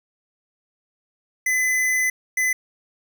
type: tone bursts at uneven times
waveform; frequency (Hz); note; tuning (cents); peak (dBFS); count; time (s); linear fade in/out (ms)
square; 2018; B6; +37; -19; 2; 1.46-2.1 / 2.37-2.53; 5
effects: none